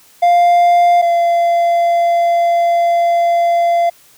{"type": "tone pair in turn", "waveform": "triangle", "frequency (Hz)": [698.5, 686.5], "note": ["F5", "F5"], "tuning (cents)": [0, -30], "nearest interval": "unison", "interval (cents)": 30, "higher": "first", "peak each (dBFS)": [-5, -8], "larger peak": "first", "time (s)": [[0.22, 1.02], [1.02, 3.9]], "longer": "second", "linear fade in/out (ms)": 10, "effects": ["white hiss -47 dBFS RMS until 4.17 s"]}